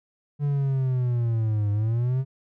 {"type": "linear two-way sweep", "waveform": "triangle", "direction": "down then up", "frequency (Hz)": [146.3, 101.7, 135.1], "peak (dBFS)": -19, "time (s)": [0.39, 2.25], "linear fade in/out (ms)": 50, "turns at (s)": 1.71, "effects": []}